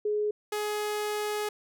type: tone pair in turn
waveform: sine / sawtooth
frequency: 420 / 420 Hz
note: G#4 / G#4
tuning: +19 / +19 cents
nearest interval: unison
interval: 0 cents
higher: neither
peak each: -25 dBFS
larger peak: neither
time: 0.05-0.31 / 0.52-1.49 s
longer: second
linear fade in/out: 5 ms
effects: none